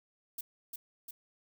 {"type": "noise with echo", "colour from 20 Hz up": "violet", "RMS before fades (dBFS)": -39, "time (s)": [0.38, 0.41], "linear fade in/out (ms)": 5, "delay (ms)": 350, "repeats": 2, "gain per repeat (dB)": -3, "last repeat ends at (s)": 1.11, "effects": []}